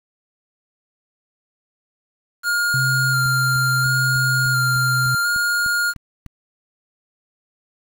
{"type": "tone with vibrato", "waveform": "square", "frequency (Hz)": 1409, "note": "F6", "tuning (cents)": 15, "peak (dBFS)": -18, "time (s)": [2.43, 5.94], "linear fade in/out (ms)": 50, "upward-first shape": "square", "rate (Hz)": 0.71, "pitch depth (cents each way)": 15}
{"type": "tone with pitch glide", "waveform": "sine", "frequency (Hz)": [130.81, 128.19], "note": ["C3", "C3"], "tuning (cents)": [0, -35], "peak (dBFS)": -20, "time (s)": [2.74, 5.15], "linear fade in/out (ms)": 2, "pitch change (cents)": -35, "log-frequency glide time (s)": [3.14, 4.88]}
{"type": "click train", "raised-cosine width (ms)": 5, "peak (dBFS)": -25, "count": 11, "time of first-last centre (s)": [3.26, 6.263], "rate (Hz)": 3.33}
{"effects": ["7-bit"]}